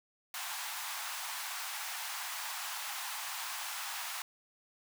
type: high-pass noise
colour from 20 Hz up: pink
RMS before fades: -40 dBFS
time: 0.34-4.22 s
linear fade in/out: 2 ms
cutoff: 770 Hz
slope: 48 dB/octave
effects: none